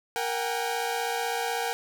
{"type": "tone cluster", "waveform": "sawtooth", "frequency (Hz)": [467.4, 752, 808], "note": ["A#4", "F#5", "G#5"], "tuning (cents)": [5, 28, -48], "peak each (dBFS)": -28, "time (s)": [0.16, 1.73], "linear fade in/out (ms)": 0, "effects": []}